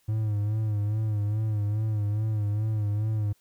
triangle tone with vibrato, 106.2 Hz, G#2, 39 cents sharp, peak -22 dBFS, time 0.08-3.33 s, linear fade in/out 10 ms, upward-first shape sine, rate 2.4 Hz, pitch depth 59 cents each way, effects white hiss -67 dBFS RMS until 3.4 s

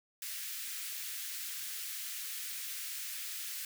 white high-pass noise, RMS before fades -41 dBFS, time 0.22-3.65 s, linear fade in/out 2 ms, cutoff 1600 Hz, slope 24 dB/octave, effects none

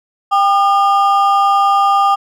triangle ring-modulated tone, 1002 Hz, B5, 25 cents sharp, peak -4 dBFS, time 0.31-2.16 s, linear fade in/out 20 ms, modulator 209 Hz, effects none

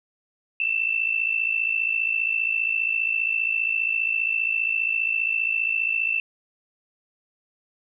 sine tone pair together, 2637 / 2692 Hz, E7 / E7, 0 / +36 cents, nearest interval unison, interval 36 cents, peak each -24 dBFS, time 0.6-6.2 s, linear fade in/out 2 ms, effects none

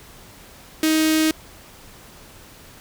sawtooth tone with notch filter, 314.5 Hz, D#4, 19 cents sharp, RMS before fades -18 dBFS, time 0.83-1.31 s, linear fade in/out 2 ms, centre 840 Hz, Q 0.52, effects pink hiss -45 dBFS RMS until 2.8 s

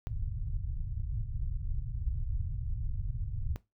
pink low-pass noise, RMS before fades -34 dBFS, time 0.07-3.56 s, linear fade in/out 0 ms, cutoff 130 Hz, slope 48 dB/octave, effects noise-tail reverb RT60 0.2 s tail -18 dB re dry

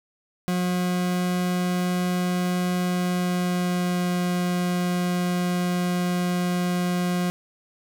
40% pulse tone with pitch glide, 179.7 to 178.25 Hz, F3 to F3, +50 to +36 cents, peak -21 dBFS, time 0.48-7.3 s, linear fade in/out 0 ms, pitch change -14 cents, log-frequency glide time 2.86-4.14 s, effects none

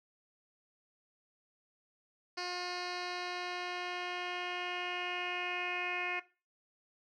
10% pulse tone with low-pass filter sweep, 357.6 Hz, F4, 41 cents sharp, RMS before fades -38 dBFS, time 2.37-6.2 s, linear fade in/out 10 ms, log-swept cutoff 4500 to 2400 Hz, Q 4.8, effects noise-tail reverb RT60 0.3 s tail -17 dB re dry

